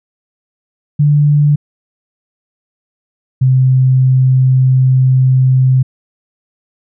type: tone pair in turn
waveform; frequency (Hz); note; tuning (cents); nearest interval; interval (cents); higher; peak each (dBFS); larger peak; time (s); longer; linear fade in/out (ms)
sine; 146.8 / 129.99; D3 / C3; 0 / -11; major second; 211; first; -6; neither; 0.99-1.56 / 3.41-5.83; second; 10
effects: none